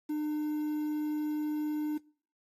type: tone with quantisation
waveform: triangle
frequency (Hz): 302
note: D4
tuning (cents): +48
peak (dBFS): -28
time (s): 0.09-1.98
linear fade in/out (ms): 10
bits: 9
effects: noise-tail reverb RT60 0.5 s tail -24 dB re dry + AAC 48 kbps